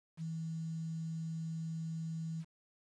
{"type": "tone with quantisation", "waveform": "sine", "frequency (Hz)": 162.1, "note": "E3", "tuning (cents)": -29, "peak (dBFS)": -37, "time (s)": [0.17, 2.45], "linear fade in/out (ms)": 50, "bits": 10, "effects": ["resampled to 22050 Hz"]}